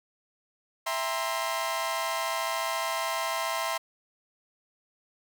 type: chord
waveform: sawtooth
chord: C dominant seventh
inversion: first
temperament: equal with one note detuned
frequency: 659.3 / 801.9 / 932.3 / 1046.5 Hz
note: E5 / G5 / Bb5 / C6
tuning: 0 / +39 / 0 / 0 cents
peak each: -29 / -34 / -32 / -28 dBFS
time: 0.86-3.78 s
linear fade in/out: 10 ms
effects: none